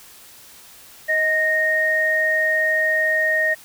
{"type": "tone pair together", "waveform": "sine", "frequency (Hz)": [628.2, 1857], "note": ["D#5", "A#6"], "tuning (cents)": [16, -7], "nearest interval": "octave + perfect fifth", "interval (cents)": 1877, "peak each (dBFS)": [-23, -17], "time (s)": [1.08, 3.55], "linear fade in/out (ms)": 20, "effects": ["white hiss -45 dBFS RMS until 3.64 s"]}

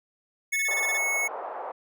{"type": "tone", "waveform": "square", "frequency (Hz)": 2200, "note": "C#7", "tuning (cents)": -14, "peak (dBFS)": -25, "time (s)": [0.52, 1.28], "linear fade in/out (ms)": 10}
{"type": "tone bursts", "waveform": "sawtooth", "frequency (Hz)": 1760, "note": "A6", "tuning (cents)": 0, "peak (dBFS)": -30, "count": 8, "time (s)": [0.53, 0.976], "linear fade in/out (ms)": 5, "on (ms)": 33, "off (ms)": 26}
{"type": "band-pass noise", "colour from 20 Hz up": "white", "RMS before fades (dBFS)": -36, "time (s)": [0.68, 1.72], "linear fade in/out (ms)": 5, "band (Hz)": [500, 1000], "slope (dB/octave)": 24}
{"effects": []}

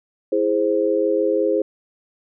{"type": "chord", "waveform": "sine", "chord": "E augmented", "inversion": "none", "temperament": "equal", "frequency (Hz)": [329.6, 415.3, 523.3], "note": ["E4", "G#4", "B#4"], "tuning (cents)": [0, 0, 0], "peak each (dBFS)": [-22, -20, -20], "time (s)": [0.32, 1.62], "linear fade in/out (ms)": 5, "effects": []}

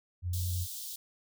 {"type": "tone", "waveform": "sine", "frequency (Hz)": 89, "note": "F2", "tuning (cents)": 33, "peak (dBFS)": -30, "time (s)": [0.22, 0.67], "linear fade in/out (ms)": 50}
{"type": "high-pass noise", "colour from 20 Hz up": "white", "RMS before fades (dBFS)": -41, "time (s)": [0.33, 0.96], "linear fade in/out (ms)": 5, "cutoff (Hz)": 3300, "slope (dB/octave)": 48}
{"effects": []}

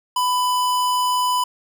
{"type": "tone", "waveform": "square", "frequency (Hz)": 997, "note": "B5", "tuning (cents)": 16, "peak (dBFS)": -18, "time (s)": [0.16, 1.44], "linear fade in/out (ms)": 5, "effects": []}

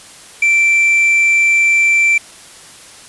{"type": "tone with quantisation", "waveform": "triangle", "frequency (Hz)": 2342, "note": "D7", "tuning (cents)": -5, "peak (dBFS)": -7, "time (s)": [0.42, 2.18], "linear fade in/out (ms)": 5, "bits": 5, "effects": ["white hiss -38 dBFS RMS until 3.08 s", "resampled to 24000 Hz"]}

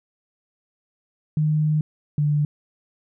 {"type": "tone pair in turn", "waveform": "sine", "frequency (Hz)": [153.1, 147.88], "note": ["D#3", "D3"], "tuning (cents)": [-28, 12], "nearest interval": "minor second", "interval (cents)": 60, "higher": "first", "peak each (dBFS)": -17, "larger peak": "neither", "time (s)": [[1.37, 1.81], [2.18, 2.45]], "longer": "first", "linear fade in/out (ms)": 2, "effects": []}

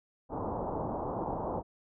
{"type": "low-pass noise", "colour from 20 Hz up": "white", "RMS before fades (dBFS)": -35, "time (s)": [0.29, 1.63], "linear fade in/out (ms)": 50, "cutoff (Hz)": 1000, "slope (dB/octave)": 48, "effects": []}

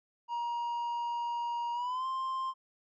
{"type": "tone with pitch glide", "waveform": "triangle", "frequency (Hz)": [947, 1050.8], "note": ["A#5", "C6"], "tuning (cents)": [27, 7], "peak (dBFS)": -30, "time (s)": [0.28, 2.54], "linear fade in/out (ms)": 50, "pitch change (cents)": 180, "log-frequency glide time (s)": [1.73, 2.06], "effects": ["resampled to 16000 Hz"]}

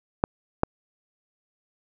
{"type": "clicks", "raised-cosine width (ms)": 1, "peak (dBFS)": -5, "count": 2, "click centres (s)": [0.239, 0.634], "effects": []}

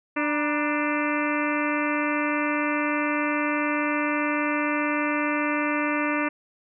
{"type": "harmonic tone with a mistuned harmonic", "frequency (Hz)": 296.1, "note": "D4", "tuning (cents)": 14, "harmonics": [1, 2, 3, 4, 5, 6, 7, 8, 9], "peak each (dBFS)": [-26, -31, -33, -31, -33, -33, -33, -34, -35], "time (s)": [0.16, 6.29], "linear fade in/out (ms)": 10, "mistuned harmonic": 3, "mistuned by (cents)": 110, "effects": []}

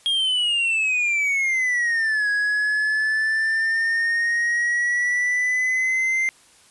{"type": "exponential two-way sweep", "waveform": "triangle", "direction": "down then up", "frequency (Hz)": [3266, 1661.2, 2092], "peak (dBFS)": -17, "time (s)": [0.06, 6.29], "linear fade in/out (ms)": 0, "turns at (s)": 2.29, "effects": ["white hiss -53 dBFS RMS until 6.7 s", "resampled to 24000 Hz"]}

